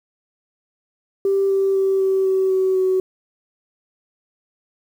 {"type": "tone with pitch steps", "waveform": "sine", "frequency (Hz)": [392, 389.1, 386.2, 383.3, 380.4, 377.6, 374.7], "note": ["G4", "G4", "G4", "G4", "F#4", "F#4", "F#4"], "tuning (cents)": [0, -13, -26, -39, 48, 35, 22], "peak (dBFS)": -14, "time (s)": [1.25, 3], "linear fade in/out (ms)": 2, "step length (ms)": 250, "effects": ["tanh soft clip ceiling -10 dBFS", "8-bit"]}